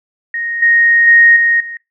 sine tone with level steps, 1865 Hz, A#6, in tune, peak -17 / -7 / -4 / -9 / -24 dBFS, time 0.34-1.77 s, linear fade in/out 2 ms, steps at 0.62 / 1.07 / 1.36 / 1.6 s, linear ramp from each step 5 ms, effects noise-tail reverb RT60 0.2 s tail -22 dB re dry

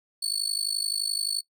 30% pulse tone with amplitude modulation, 4435 Hz, C#8, in tune, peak -19 dBFS, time 0.22-1.41 s, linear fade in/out 10 ms, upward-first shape sine, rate 51.6 Hz, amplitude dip 90%, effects noise-tail reverb RT60 0.1 s tail -21 dB re dry

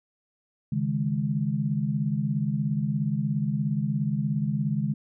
sine chord, C# suspended second, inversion none, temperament equal, 138.59 / 155.56 / 207.7 Hz, C#3 / D#3 / G#3, 0 / 0 / 0 cents, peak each -28 dBFS, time 0.72-4.94 s, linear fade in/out 5 ms, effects none

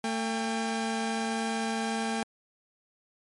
sawtooth tone pair together, 224.7 / 800.7 Hz, A3 / G5, +37 / +37 cents, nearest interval octave + minor seventh, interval 2200 cents, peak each -26 / -29 dBFS, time 0.04-2.23 s, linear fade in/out 2 ms, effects MP3 48 kbps

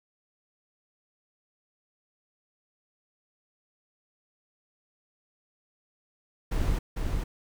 brown noise with echo, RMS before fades -26 dBFS, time 6.51-6.79 s, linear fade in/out 10 ms, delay 450 ms, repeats 1, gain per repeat -3 dB, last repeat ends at 7.24 s, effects none

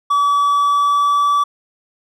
triangle tone with pitch glide, 1145 to 1153 Hz, D6 to D6, -44 to -32 cents, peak -10 dBFS, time 0.1-1.44 s, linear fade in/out 10 ms, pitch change +12 cents, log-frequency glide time 0.38-1.31 s, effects none

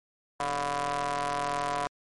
sawtooth ring-modulated tone, 139.2 Hz, C#3, 8 cents sharp, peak -21 dBFS, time 0.4-1.87 s, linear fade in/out 0 ms, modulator 856 Hz, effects MP3 48 kbps

